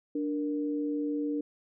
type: tone pair together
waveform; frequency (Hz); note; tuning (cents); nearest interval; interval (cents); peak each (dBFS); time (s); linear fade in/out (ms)
sine; 293.5 / 467; D4 / A#4; -1 / +3; minor sixth; 804; -29 / -36; 0.15-1.41; 5
effects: none

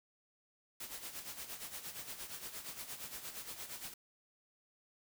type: noise with tremolo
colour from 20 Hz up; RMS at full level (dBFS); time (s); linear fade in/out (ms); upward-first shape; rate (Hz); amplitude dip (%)
white; -44; 0.8-3.94; 5; sine; 8.6; 65
effects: none

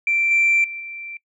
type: tone with level steps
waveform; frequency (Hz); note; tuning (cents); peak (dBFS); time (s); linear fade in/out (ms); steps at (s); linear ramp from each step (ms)
sine; 2349; D7; 0; -16 / -13 / -29 / -31; 0.07-1.17; 2; 0.31 / 0.64 / 0.8; 2
effects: noise-tail reverb RT60 0.1 s tail -24 dB re dry + tanh soft clip ceiling -10 dBFS

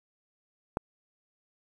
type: click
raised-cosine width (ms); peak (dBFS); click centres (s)
1; -14; 0.771
effects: 8-bit

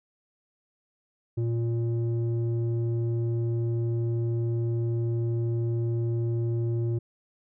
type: tone with low-pass filter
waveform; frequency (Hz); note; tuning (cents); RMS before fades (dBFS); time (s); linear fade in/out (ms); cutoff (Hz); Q
square; 116.54; A#2; 0; -27; 1.37-6.99; 10; 300; 1.9
effects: none

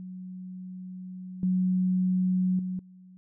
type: tone with level steps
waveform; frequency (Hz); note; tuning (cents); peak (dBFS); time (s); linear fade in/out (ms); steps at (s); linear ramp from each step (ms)
sine; 184.2; F#3; -7; -37 / -22 / -29 / -48; 0-3.17; 0; 1.43 / 2.59 / 2.79; 2
effects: none

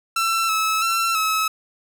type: tone with pitch steps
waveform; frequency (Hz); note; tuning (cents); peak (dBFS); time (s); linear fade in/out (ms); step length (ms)
sawtooth; 1341 / 1299 / 1348 / 1291; E6 / E6 / E6 / E6; +29 / -26 / +38 / -37; -15; 0.16-1.48; 5; 330
effects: none

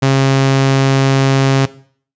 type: tone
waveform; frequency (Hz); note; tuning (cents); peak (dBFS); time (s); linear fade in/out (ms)
sawtooth; 135.2; C#3; -43; -5; 0.02-1.66; 10
effects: noise-tail reverb RT60 0.5 s tail -18 dB re dry + resampled to 16000 Hz

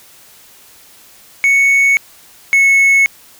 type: tone pair in turn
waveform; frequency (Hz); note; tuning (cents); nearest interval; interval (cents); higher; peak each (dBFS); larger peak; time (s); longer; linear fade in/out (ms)
triangle; 2217 / 2198; C#7 / C#7; 0 / -15; unison; 15; first; -6 / -5; second; 1.44-1.97 / 2.53-3.06; neither; 0
effects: white hiss -43 dBFS RMS until 3.39 s

